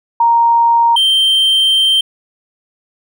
sine / triangle tone pair in turn, 932.3 / 3136 Hz, A#5 / G7, 0 / 0 cents, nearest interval octave + major sixth, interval 2100 cents, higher second, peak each -7 dBFS, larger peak neither, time 0.2-0.96 / 0.96-2.01 s, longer second, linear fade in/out 5 ms, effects none

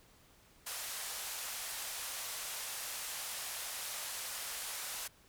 white band-pass noise, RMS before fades -42 dBFS, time 0.66-5.08 s, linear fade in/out 10 ms, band 540 to 13000 Hz, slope 24 dB/octave, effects pink hiss -64 dBFS RMS until 5.28 s

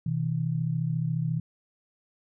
sine tone pair together, 126.2 / 160.47 Hz, B2 / E3, +38 / -46 cents, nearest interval major third, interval 416 cents, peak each -29 / -27 dBFS, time 0.06-1.4 s, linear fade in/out 5 ms, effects none

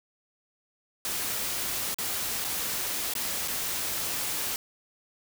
white noise with dropouts, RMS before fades -31 dBFS, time 1.05-4.56 s, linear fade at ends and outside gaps 1 ms, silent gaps 1.944-1.985 / 2.443-2.447 / 3.137-3.152 / 3.477-3.481 s, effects none

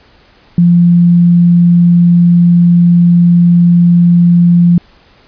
sine tone, 173.3 Hz, F3, 13 cents flat, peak -3 dBFS, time 0.58-4.78 s, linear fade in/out 2 ms, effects pink hiss -45 dBFS RMS until 5.27 s + resampled to 11025 Hz

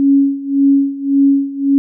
sine tone with tremolo, 277.2 Hz, C#4, in tune, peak -6 dBFS, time 0-1.78 s, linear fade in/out 0 ms, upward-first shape sine, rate 1.8 Hz, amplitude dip 85%, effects none

